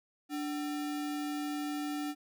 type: tone with sample-and-hold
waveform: sine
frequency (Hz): 293.7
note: D4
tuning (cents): 0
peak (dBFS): -33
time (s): 0.29-2.15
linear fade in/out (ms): 50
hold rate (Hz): 1050
effects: none